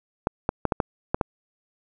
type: clicks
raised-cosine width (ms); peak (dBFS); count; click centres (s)
1; -7; 7; 0.271 / 0.491 / 0.653 / 0.722 / 0.802 / 1.145 / 1.212
effects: none